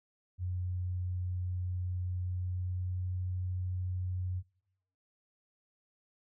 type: tone with pitch glide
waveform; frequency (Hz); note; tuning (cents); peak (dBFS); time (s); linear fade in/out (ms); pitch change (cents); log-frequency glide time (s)
sine; 90.5 to 91.34; F#2 to F#2; -38 to -22; -32; 0.38-4.43; 50; +16; 2.21-3.15
effects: noise-tail reverb RT60 0.9 s tail -25 dB re dry